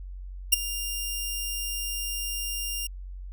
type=tone with ADSR envelope; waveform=10% pulse; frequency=2800 Hz; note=F7; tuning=4 cents sharp; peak=-4 dBFS; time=0.52-2.87 s; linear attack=12 ms; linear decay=15 ms; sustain=-17 dB; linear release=5 ms; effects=added 46 Hz sine -36 dBFS peak until 3.32 s